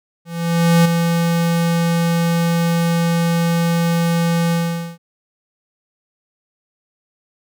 square tone with ADSR envelope, 168.7 Hz, E3, 40 cents sharp, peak -9 dBFS, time 0.25-4.98 s, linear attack 600 ms, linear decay 11 ms, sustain -6 dB, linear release 460 ms, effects none

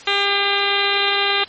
harmonic tone with a mistuned harmonic, 400 Hz, G4, 35 cents sharp, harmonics 1 / 2 / 3 / 4 / 5 / 6 / 7 / 8 / 9 / 10, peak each -25 / -25 / -25 / -25 / -25 / -25 / -25 / -25 / -25 / -25 dBFS, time 0.07-1.44 s, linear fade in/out 5 ms, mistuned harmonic 5, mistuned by +19 cents, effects white hiss -40 dBFS RMS until 1.48 s + MP3 32 kbps

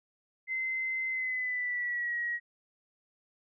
sine tone with pitch glide, 2063 to 1902.7 Hz, C7 to A#6, -25 to +35 cents, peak -30 dBFS, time 0.47-2.4 s, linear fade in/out 50 ms, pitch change -140 cents, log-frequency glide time 1.09-2.16 s, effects none

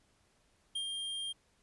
square tone with ADSR envelope, 3201 Hz, G7, 36 cents sharp, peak -34 dBFS, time 0.75-1.33 s, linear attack 8 ms, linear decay 90 ms, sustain -3 dB, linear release 16 ms, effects pink hiss -71 dBFS RMS until 1.62 s + resampled to 24000 Hz

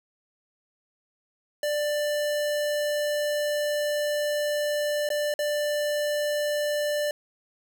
square tone with dropouts, 591 Hz, D5, 11 cents sharp, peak -25 dBFS, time 1.63-7.11 s, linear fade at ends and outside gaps 2 ms, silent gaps 5.09-5.102 / 5.34-5.39 s, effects none

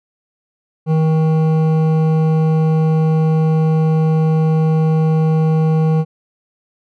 sine tone with hard clipping, 158.4 Hz, D#3, 31 cents sharp, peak -13 dBFS, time 0.86-6.05 s, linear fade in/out 50 ms, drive 11 dB, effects none

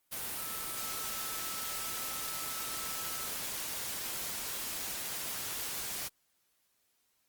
sine tone in noise, 1310 Hz, E6, 11 cents flat, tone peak -46 dBFS, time 0.36-3.28 s, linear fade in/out 20 ms, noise white, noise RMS -38 dBFS, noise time 0.11-6.09 s, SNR -11 dB, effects white hiss -75 dBFS RMS until 7.28 s + Opus 32 kbps

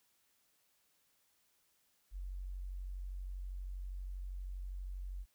sine tone, 46.25 Hz, F#1, in tune, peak -40 dBFS, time 2.11-5.26 s, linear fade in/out 50 ms, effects white hiss -75 dBFS RMS until 5.34 s

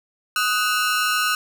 sawtooth ring-modulated tone, 1369 Hz, F6, 35 cents flat, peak -12 dBFS, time 0.36-1.35 s, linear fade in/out 2 ms, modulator 114 Hz, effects none

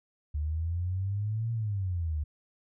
sine exponential two-way sweep, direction up then down, 73.1 to 116.54 to 73.1 Hz, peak -28 dBFS, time 0.34-2.24 s, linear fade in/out 10 ms, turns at 1.52 s, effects none

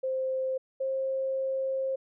sine tone pair in turn, 523.3 / 532.1 Hz, C5 / C5, 0 / +29 cents, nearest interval unison, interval 29 cents, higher second, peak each -27 dBFS, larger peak neither, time 0.03-0.58 / 0.8-1.96 s, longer second, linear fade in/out 10 ms, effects none

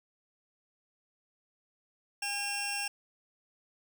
20% pulse tone pair together, 811 / 2728 Hz, G#5 / F7, -41 / -41 cents, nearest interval octave + major sixth, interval 2100 cents, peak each -33 / -29 dBFS, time 2.22-2.88 s, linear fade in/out 5 ms, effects none

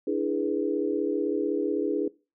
sine chord, E dominant seventh, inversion third, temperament equal with one note detuned, 293.7 / 329.6 / 415.3 / 487.1 Hz, D4 / E4 / G#4 / B4, 0 / 0 / 0 / -24 cents, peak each -29 / -30 / -28 / -33 dBFS, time 0.07-2.08 s, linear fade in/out 5 ms, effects noise-tail reverb RT60 0.3 s tail -21 dB re dry

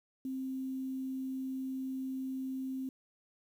sine tone with quantisation, 263.1 Hz, C4, 10 cents sharp, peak -35 dBFS, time 0.25-2.89 s, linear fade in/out 2 ms, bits 10, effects none

